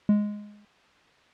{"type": "tone with exponential decay", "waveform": "triangle", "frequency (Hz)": 207.7, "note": "G#3", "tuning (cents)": 0, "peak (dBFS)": -13, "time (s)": [0.09, 0.65], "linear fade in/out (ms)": 2, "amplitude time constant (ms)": 120, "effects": ["white hiss -58 dBFS RMS until 1.33 s", "low-pass 3000 Hz 12 dB/octave"]}